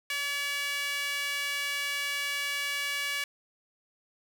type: tone with high-pass filter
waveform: sawtooth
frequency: 570 Hz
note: C#5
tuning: 48 cents sharp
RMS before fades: -32 dBFS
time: 0.1-3.24 s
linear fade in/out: 2 ms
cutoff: 2100 Hz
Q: 2.4
effects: none